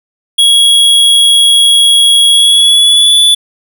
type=tone with pitch glide; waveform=square; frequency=3322 to 3459 Hz; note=G#7 to A7; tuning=0 to -30 cents; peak=-4 dBFS; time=0.38-3.35 s; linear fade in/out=10 ms; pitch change=+70 cents; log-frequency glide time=2.3-3.2 s; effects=none